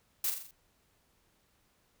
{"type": "noise with echo", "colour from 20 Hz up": "blue", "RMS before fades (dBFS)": -31, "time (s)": [0.24, 0.3], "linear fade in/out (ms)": 2, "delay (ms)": 42, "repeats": 5, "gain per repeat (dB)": -5, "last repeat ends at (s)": 0.51, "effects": ["pink hiss -71 dBFS RMS until 2 s"]}